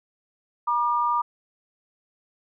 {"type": "tone pair together", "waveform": "sine", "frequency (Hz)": [957.7, 1200], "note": ["A#5", "D6"], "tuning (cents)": [46, 37], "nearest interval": "major third", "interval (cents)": 391, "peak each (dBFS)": -23, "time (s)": [0.67, 1.22], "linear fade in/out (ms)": 10, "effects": []}